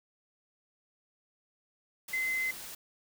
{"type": "tone in noise", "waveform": "sine", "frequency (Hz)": 2055, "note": "C7", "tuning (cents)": -32, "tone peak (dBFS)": -29, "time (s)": [2.13, 2.51], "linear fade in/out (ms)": 5, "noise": "white", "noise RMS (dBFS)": -44, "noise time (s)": [2.08, 2.75], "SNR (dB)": 12, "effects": []}